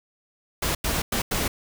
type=noise bursts at uneven times; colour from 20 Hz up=pink; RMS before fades=-25 dBFS; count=4; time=0.62-0.75 / 0.84-1.02 / 1.12-1.22 / 1.31-1.48 s; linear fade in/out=5 ms; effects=none